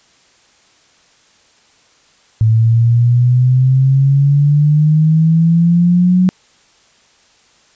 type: exponential sweep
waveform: sine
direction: up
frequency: 110 to 185 Hz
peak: -7 dBFS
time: 2.41-6.29 s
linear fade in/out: 0 ms
effects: white hiss -51 dBFS RMS until 7.75 s + resampled to 16000 Hz